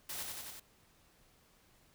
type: noise with echo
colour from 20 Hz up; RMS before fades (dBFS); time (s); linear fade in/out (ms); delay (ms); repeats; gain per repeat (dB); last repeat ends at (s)
white; -42; 0.09-0.23; 5; 92; 4; -2; 0.598
effects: pink hiss -67 dBFS RMS until 1.94 s